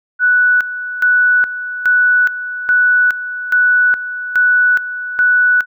sine tone with tremolo, 1480 Hz, F#6, in tune, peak -8 dBFS, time 0.19-5.66 s, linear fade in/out 50 ms, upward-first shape square, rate 1.2 Hz, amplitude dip 75%, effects none

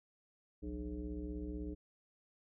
sine tone with frequency modulation, 185 Hz, F#3, in tune, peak -39 dBFS, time 0.62-1.75 s, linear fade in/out 20 ms, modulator 118 Hz, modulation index 1.8, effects none

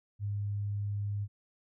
sine tone, 102.1 Hz, G#2, 29 cents flat, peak -31 dBFS, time 0.19-1.28 s, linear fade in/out 50 ms, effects none

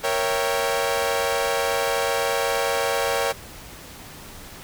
sawtooth chord, A# diminished seventh, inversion none, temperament equal, 466.2 / 554.4 / 659.3 / 784 Hz, A#4 / C#5 / E5 / G5, 0 / 0 / 0 / 0 cents, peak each -22 / -21 / -26 / -24 dBFS, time 0.03-3.33 s, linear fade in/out 20 ms, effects pink hiss -41 dBFS RMS until 4.63 s

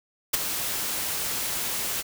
white noise with ADSR envelope, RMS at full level -20 dBFS, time 0.33-2.03 s, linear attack 11 ms, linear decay 17 ms, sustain -9 dB, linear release 28 ms, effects none

